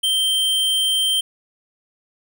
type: tone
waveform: square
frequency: 3136 Hz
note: G7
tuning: in tune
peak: -17 dBFS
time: 0.03-1.21 s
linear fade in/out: 10 ms
effects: none